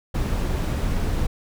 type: noise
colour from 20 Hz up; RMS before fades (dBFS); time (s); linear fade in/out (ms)
brown; -23; 0.14-1.27; 10
effects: none